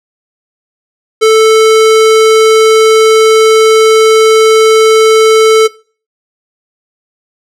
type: tone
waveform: square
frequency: 440 Hz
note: A4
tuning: in tune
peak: -3 dBFS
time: 1.21-5.68 s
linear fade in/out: 20 ms
effects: noise-tail reverb RT60 0.4 s tail -21 dB re dry + low-pass 9000 Hz 12 dB/octave